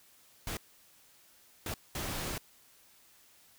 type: noise bursts at uneven times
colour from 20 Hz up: pink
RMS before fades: -37 dBFS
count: 3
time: 0.47-0.57 / 1.66-1.74 / 1.95-2.38 s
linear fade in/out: 2 ms
effects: white hiss -62 dBFS RMS until 3.58 s